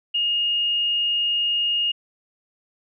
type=tone; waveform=sine; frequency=2850 Hz; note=F7; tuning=34 cents sharp; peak=-19 dBFS; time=0.14-1.92 s; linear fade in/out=10 ms; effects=none

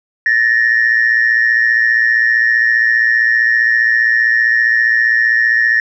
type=tone pair together; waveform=sine; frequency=1749.5 / 1864.7 Hz; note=A6 / A#6; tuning=-10 / 0 cents; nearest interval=minor second; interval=110 cents; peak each=-11 dBFS; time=0.26-5.8 s; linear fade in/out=2 ms; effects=tanh soft clip ceiling -4 dBFS

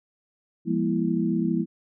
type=tone cluster; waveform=sine; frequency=172.6 / 205 / 239.7 / 329.5 Hz; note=F3 / G#3 / A#3 / E4; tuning=-20 / -22 / +48 / -1 cents; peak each=-27 dBFS; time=0.65-1.66 s; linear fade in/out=50 ms; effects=none

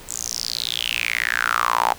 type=tone with high-pass filter sweep; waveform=sawtooth; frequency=58.4 Hz; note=A#1; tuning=4 cents sharp; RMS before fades=-23 dBFS; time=0.08-1.94 s; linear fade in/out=20 ms; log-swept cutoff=7600 to 810 Hz; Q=6.8; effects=pink hiss -42 dBFS RMS until 1.98 s

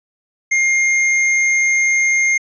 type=tone; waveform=square; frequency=2122 Hz; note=C7; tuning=24 cents sharp; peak=-13 dBFS; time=0.51-2.38 s; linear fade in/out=10 ms; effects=resampled to 16000 Hz

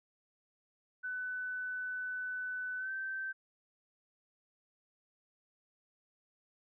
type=tone with pitch glide; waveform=sine; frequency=1500 to 1551.1 Hz; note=F#6 to G6; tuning=+23 to -19 cents; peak=-36 dBFS; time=1.03-3.33 s; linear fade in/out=20 ms; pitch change=+58 cents; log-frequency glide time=2.77-2.91 s; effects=none

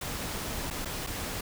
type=noise with dropouts; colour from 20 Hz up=pink; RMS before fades=-35 dBFS; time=0.01-1.41 s; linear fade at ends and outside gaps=5 ms; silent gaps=0.703-0.708 / 0.849-0.855 / 1.066-1.07 s; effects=none

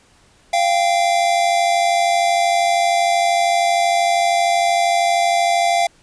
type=tone pair together; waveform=square; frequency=691.1 / 784 Hz; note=F5 / G5; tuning=-18 / 0 cents; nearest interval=major second; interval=218 cents; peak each=-16 / -20 dBFS; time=0.53-5.87 s; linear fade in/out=5 ms; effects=pink hiss -53 dBFS RMS until 6.02 s + resampled to 22050 Hz

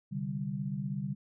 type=chord; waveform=sine; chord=C suspended second; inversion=none; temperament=equal; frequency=130.81 / 146.83 / 196 Hz; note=C3 / D3 / G3; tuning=0 / 0 / 0 cents; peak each=-39 / -36 / -36 dBFS; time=0.11-1.15 s; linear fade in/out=20 ms; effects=none

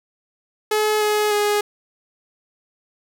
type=tone with pitch steps; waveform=sawtooth; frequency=426.9 / 421.9 / 415.1 Hz; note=G#4 / G#4 / G#4; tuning=+48 / +27 / -1 cents; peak=-13 dBFS; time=0.71-1.61 s; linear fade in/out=5 ms; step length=300 ms; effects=none

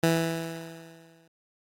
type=tone with exponential decay; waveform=15% pulse; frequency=164.81 Hz; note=E3; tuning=in tune; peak=-13 dBFS; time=0.03-1.28 s; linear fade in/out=5 ms; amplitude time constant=270 ms; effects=AAC 48 kbps

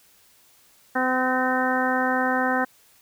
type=harmonic tone with a mistuned harmonic; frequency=256 Hz; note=C4; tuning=38 cents flat; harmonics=1 / 2 / 3 / 4 / 5 / 6 / 7; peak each=-26 / -28 / -26 / -30 / -31 / -27 / -29 dBFS; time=0.95-2.65 s; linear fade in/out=10 ms; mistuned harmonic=7; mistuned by=+31 cents; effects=white hiss -57 dBFS RMS until 3.01 s

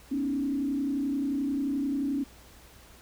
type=tone with frequency modulation; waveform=sine; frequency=277.2 Hz; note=C#4; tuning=in tune; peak=-26 dBFS; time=0.11-2.24 s; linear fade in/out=10 ms; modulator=31.4 Hz; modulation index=0.83; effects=added 60 Hz sine -55 dBFS peak until 3.01 s + pink hiss -54 dBFS RMS until 3.01 s

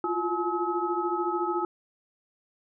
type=tone cluster; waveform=sine; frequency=343.1 / 356.8 / 851 / 1283 Hz; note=F4 / F4 / G#5 / E6; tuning=-31 / +37 / +42 / -47 cents; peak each=-31 dBFS; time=0.04-1.65 s; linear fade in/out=2 ms; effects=none

